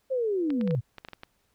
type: linear sweep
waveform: sine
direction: down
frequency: 540 to 104.9 Hz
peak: -24 dBFS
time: 0.1-0.81 s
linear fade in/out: 20 ms
type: tone with exponential growth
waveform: sine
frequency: 493.9 Hz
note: B4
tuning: in tune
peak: -26 dBFS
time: 0.1-0.75 s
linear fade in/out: 0 ms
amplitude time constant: 140 ms
type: clicks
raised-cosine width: 0.3 ms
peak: -24 dBFS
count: 9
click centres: 0.504 / 0.612 / 0.676 / 0.709 / 0.983 / 1.049 / 1.086 / 1.133 / 1.234 s
effects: pink hiss -71 dBFS RMS until 1.54 s